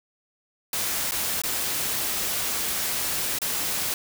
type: noise with dropouts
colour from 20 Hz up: white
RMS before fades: -27 dBFS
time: 0.73-3.94 s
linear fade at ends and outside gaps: 2 ms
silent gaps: 1.111-1.119 / 1.418-1.436 / 3.387-3.417 s
effects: none